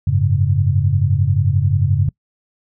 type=chord; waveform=sine; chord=F# suspended second; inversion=none; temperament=equal; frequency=92.5 / 103.83 / 138.59 Hz; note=F#2 / G#2 / C#3; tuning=0 / 0 / 0 cents; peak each=-17 dBFS; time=0.07-2.09 s; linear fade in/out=5 ms; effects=noise-tail reverb RT60 0.1 s tail -25 dB re dry